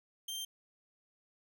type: tone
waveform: sawtooth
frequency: 3158 Hz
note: G7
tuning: 12 cents sharp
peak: -35 dBFS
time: 0.28-0.45 s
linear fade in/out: 5 ms
effects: none